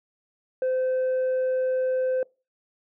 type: tone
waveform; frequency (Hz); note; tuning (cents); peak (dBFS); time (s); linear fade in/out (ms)
sine; 515; C5; -28; -19; 0.62-2.23; 2
effects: noise-tail reverb RT60 0.3 s tail -26 dB re dry + tanh soft clip ceiling -21 dBFS